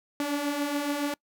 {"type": "beating tone pair", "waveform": "sawtooth", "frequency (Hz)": [283.1, 290.2], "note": ["C#4", "D4"], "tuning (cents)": [37, -21], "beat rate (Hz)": 7.1, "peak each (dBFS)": [-30, -24], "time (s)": [0.2, 1.14], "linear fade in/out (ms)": 2, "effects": ["noise-tail reverb RT60 0.1 s tail -25 dB re dry"]}